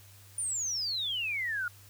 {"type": "exponential sweep", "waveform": "sine", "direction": "down", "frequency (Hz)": [9560, 1396.9], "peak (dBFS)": -30, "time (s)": [0.38, 1.68], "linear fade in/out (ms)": 2, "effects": ["added 99 Hz sine -54 dBFS peak until 1.89 s", "white hiss -57 dBFS RMS until 1.89 s"]}